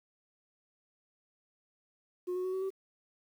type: tone with pitch steps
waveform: sine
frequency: 360.3 / 366.2 / 372.1 / 378.2 / 384.4 Hz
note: F#4 / F#4 / F#4 / F#4 / G4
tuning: -46 / -18 / +10 / +38 / -34 cents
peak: -29 dBFS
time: 2.27-2.705 s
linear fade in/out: 20 ms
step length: 87 ms
effects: tanh soft clip ceiling -31 dBFS + 10-bit